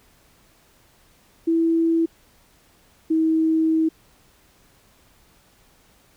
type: tone pair in turn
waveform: sine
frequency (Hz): 329.6 / 320.2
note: E4 / D#4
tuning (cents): 0 / +50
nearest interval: minor second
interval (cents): 50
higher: first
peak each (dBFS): -16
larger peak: neither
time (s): 1.47-2.06 / 3.1-3.89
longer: second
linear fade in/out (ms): 10
effects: pink hiss -57 dBFS RMS until 6.16 s